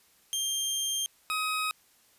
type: tone pair in turn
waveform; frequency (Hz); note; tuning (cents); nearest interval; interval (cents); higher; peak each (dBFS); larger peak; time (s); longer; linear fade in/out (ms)
20% pulse; 3184 / 1263.6; G7 / D#6; +26 / +26; octave + major third; 1600; first; -23 / -23; neither; 0.33-1.06 / 1.3-1.71; first; 0
effects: white hiss -63 dBFS RMS until 2.18 s + resampled to 32000 Hz